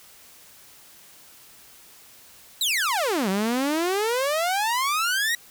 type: exponential two-way sweep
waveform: sawtooth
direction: down then up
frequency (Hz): 4093 to 185 to 1938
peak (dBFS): -18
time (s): 2.61-5.35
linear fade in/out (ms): 2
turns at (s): 3.29
effects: white hiss -50 dBFS RMS until 5.5 s